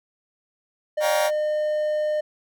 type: tone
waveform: triangle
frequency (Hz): 607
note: D#5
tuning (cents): -43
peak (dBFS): -19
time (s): 0.97-2.21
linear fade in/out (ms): 10
type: chord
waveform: sawtooth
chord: G half-diminished seventh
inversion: second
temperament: just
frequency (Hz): 564.5 / 705.6 / 784 / 940.8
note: Db5 / F5 / G5 / Bb5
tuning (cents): +31 / +18 / 0 / +16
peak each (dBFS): -24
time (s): 1-1.31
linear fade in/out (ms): 50
effects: none